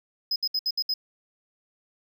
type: tone bursts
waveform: triangle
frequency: 5060 Hz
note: D#8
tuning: 28 cents sharp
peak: -22 dBFS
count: 6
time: 0.31-0.94 s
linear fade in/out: 5 ms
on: 50 ms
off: 66 ms
effects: none